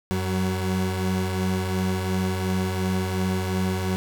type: tone pair together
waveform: 30% pulse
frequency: 92.5 / 187.8 Hz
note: F#2 / F#3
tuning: 0 / +26 cents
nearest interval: octave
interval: 1226 cents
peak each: -23 dBFS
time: 0.11-3.96 s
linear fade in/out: 0 ms
effects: none